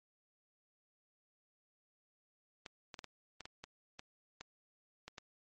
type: clicks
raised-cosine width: 0.2 ms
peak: -29 dBFS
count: 11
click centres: 2.662 / 2.942 / 2.991 / 3.043 / 3.407 / 3.455 / 3.64 / 3.994 / 4.41 / 5.08 / 5.182 s
effects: MP3 32 kbps